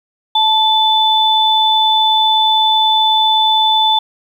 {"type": "tone pair together", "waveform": "sine", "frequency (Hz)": [875, 3504], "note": ["A5", "A7"], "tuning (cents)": [-10, -8], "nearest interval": "2 octaves", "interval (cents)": 2402, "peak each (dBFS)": -12, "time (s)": [0.35, 3.99], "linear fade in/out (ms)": 5, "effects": ["7-bit"]}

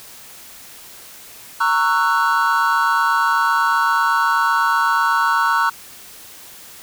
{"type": "chord", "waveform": "triangle", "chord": "F# dominant seventh", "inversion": "first", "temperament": "just", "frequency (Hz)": [925, 1110, 1332, 1480], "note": ["A#5", "C#6", "E6", "F#6"], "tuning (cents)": [-14, 2, 18, 0], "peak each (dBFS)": -18, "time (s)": [1.6, 5.7], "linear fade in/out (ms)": 10, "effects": ["white hiss -40 dBFS RMS until 6.82 s"]}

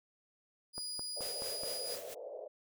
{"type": "tone", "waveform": "30% pulse", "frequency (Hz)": 4910, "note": "D#8", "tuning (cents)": -24, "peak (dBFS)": -36, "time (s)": [0.73, 1.98], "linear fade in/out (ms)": 50}
{"type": "click train", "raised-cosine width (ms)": 1, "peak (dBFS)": -31, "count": 5, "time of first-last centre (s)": [0.78, 1.635], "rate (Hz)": 4.68}
{"type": "band-pass noise", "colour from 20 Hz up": "white", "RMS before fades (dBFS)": -46, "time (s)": [1.16, 2.48], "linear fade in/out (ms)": 10, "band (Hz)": [460, 620], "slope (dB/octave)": 48}
{"type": "noise with tremolo", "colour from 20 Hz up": "white", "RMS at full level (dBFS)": -45, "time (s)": [1.2, 2.15], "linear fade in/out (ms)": 20, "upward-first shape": "sine", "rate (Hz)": 4.4, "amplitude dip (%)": 65}
{"effects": []}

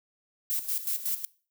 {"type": "noise with tremolo", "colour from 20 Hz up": "violet", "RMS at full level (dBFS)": -29, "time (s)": [0.5, 1.25], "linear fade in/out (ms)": 0, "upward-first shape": "square", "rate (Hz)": 5.4, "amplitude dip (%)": 70, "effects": ["noise-tail reverb RT60 0.4 s tail -21 dB re dry"]}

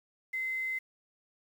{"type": "tone with quantisation", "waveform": "sine", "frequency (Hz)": 2060, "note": "C7", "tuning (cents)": -28, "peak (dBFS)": -31, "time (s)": [0.33, 0.79], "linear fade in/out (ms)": 10, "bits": 9, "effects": []}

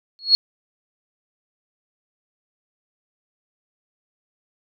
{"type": "tone with exponential growth", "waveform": "sine", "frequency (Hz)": 4324, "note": "C#8", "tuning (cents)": -44, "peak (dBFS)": -6, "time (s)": [0.19, 0.35], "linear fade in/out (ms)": 0, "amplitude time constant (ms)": 33, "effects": []}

